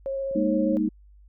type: tone with vibrato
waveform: sine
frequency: 543 Hz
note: C#5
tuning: 36 cents flat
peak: -26 dBFS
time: 0.06-0.77 s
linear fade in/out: 0 ms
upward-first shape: sine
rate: 15 Hz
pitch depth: 11 cents each way
type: clicks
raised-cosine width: 3 ms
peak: -34 dBFS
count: 2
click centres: 0.312 / 0.73 s
type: chord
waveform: sine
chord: Ab suspended second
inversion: none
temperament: equal with one note detuned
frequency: 205.1 / 233.1 / 311.1 Hz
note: Ab3 / Bb3 / Eb4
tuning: -21 / 0 / 0 cents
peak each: -26 / -27 / -24 dBFS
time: 0.35-0.89 s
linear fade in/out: 10 ms
effects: added 50 Hz sine -49 dBFS peak until 1.28 s